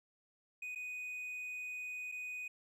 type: tone with dropouts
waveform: triangle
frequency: 2489 Hz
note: D#7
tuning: in tune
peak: -39 dBFS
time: 0.62-2.48 s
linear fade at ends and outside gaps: 5 ms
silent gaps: 0.75-0.757 / 2.117-2.121 s
effects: none